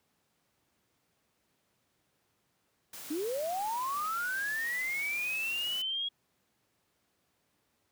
white noise, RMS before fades -45 dBFS, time 2.93-5.82 s, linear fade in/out 5 ms
sine linear sweep, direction up, 282.3 to 3322 Hz, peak -31 dBFS, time 3.1-6.09 s, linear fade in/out 10 ms
effects pink hiss -75 dBFS RMS until 7.91 s + high-pass 100 Hz 12 dB/octave

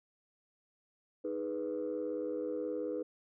sine chord, G# minor, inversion second, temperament equal, 311.1 / 415.3 / 493.9 Hz, D#4 / G#4 / B4, 0 / 0 / 0 cents, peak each -38 / -39 / -36 dBFS, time 1.24-3.03 s, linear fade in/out 10 ms, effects tanh soft clip ceiling -28 dBFS

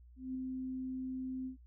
sine tone with ADSR envelope, 258.8 Hz, C4, 19 cents flat, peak -35 dBFS, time 0.16-1.57 s, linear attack 190 ms, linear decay 3 ms, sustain -2 dB, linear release 110 ms, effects noise-tail reverb RT60 0.1 s tail -23 dB re dry + added 60 Hz sine -55 dBFS peak until 1.66 s

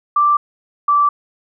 sine tone pair in turn, 1174.7 / 1163.9 Hz, D6 / D6, 0 / -16 cents, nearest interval unison, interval 16 cents, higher first, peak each -10 dBFS, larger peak neither, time 0.16-0.37 / 0.88-1.09 s, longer neither, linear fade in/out 5 ms, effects none

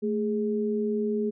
sine tone pair together, 220 / 415.3 Hz, A3 / G#4, 0 / 0 cents, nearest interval major seventh, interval 1100 cents, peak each -27 / -27 dBFS, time 0.02-1.31 s, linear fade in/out 20 ms, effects none

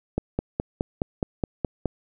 click train, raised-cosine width 2 ms, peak -10 dBFS, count 9, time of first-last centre 0.18-1.857 s, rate 4.77 Hz, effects none

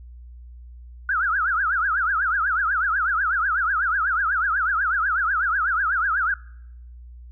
sine tone with vibrato, 1436 Hz, F6, 48 cents sharp, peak -19 dBFS, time 1.09-6.34 s, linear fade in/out 2 ms, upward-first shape triangle, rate 8.1 Hz, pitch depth 270 cents each way, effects noise-tail reverb RT60 0.8 s tail -24 dB re dry + added 60 Hz sine -39 dBFS peak until 7.31 s

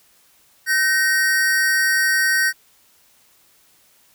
square tone pair together, 1534.1 / 1864.7 Hz, G6 / A#6, -38 / 0 cents, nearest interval minor third, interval 338 cents, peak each -19 dBFS, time 0.66-2.53 s, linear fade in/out 50 ms, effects white hiss -56 dBFS RMS until 4.14 s

